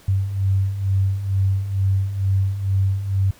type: beating tone pair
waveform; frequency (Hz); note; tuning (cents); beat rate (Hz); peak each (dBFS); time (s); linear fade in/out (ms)
sine; 95.2 / 97.4; F#2 / G2; +50 / -11; 2.2; -24 / -18; 0.08-3.31; 5
effects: pink hiss -50 dBFS RMS until 3.39 s